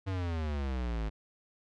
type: exponential sweep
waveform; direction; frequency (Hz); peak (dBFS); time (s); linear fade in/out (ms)
square; down; 97.9 to 51.91; -32; 0.06-1.1; 20
effects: low-pass 4000 Hz 12 dB/octave